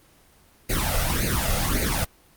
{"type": "noise with flanger", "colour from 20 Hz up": "pink", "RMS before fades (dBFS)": -23, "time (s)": [0.69, 2.05], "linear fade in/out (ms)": 10, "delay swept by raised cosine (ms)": [0.45, 1.55], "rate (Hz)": 1.8, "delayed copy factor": 0.95, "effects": ["pink hiss -56 dBFS RMS until 2.36 s", "Opus 24 kbps"]}